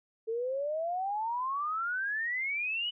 sine exponential sweep, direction up, 440 to 2996 Hz, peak -30 dBFS, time 0.27-2.91 s, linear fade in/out 20 ms, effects none

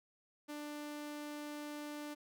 sawtooth tone, 295.8 Hz, D4, 13 cents sharp, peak -39 dBFS, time 0.48-2.15 s, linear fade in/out 20 ms, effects none

